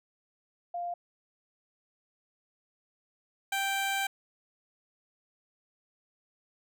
sine / 15% pulse tone pair in turn, 698.5 / 784 Hz, F5 / G5, 0 / 0 cents, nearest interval major second, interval 200 cents, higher second, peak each -32 / -22 dBFS, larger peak second, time 0.74-0.94 / 3.52-4.07 s, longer second, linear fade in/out 5 ms, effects none

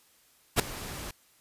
pink noise with ADSR envelope, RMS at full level -20 dBFS, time 0.56-1.11 s, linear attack 36 ms, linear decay 4 ms, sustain -19 dB, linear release 4 ms, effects white hiss -63 dBFS RMS until 1.4 s + resampled to 32000 Hz

